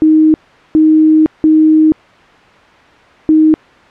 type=tone bursts at uneven times; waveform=sine; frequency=312.5 Hz; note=D#4; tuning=8 cents sharp; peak=-4 dBFS; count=4; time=0.02-0.34 / 0.75-1.26 / 1.44-1.92 / 3.29-3.54 s; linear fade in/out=0 ms; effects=white hiss -41 dBFS RMS until 3.9 s + low-pass 2000 Hz 12 dB/octave